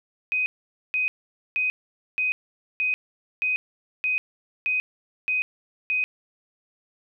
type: tone bursts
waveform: sine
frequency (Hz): 2507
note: D#7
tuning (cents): +12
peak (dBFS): -21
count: 10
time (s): 0.32-6.04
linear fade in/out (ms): 0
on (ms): 140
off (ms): 480
effects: none